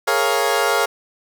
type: chord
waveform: 20% pulse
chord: Bb minor seventh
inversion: third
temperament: equal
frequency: 415.3 / 466.2 / 554.4 / 698.5 Hz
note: Ab4 / Bb4 / Db5 / F5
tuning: 0 / 0 / 0 / 0 cents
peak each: -17 dBFS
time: 0.07-0.86 s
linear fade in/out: 10 ms
effects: none